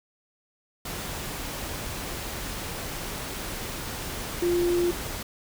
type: tone in noise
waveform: sine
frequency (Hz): 349.2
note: F4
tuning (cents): 0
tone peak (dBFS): -21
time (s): 4.42-4.91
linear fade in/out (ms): 5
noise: pink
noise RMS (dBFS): -34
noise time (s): 0.85-5.23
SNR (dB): +10
effects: none